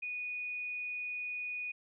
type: tone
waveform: sine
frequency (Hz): 2470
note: D#7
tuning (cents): -13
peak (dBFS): -36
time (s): 0.02-1.72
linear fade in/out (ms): 10
effects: none